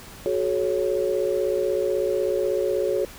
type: chord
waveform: sine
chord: F# suspended second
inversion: none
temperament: equal with one note detuned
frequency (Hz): 370 / 426.2 / 554.4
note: F#4 / G#4 / C#5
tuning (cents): 0 / +45 / 0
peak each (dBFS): -25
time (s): 0.26-3.05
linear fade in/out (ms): 0
effects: pink hiss -43 dBFS RMS until 3.18 s